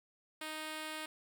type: tone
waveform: 5% pulse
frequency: 311.1 Hz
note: D#4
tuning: in tune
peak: -29 dBFS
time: 0.41-1.06 s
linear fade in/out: 5 ms
effects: none